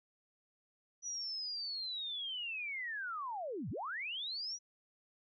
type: linear two-way sweep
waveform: sine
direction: down then up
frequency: 5920 to 84.7 to 5920 Hz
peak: -38 dBFS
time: 1.02-4.59 s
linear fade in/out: 50 ms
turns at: 3.7 s
effects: none